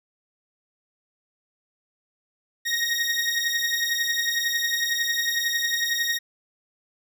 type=beating tone pair; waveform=20% pulse; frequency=1864.7 / 1875.7 Hz; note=A#6 / A#6; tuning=0 / +10 cents; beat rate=11 Hz; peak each=-21 / -20 dBFS; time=2.65-6.19 s; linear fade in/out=20 ms; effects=none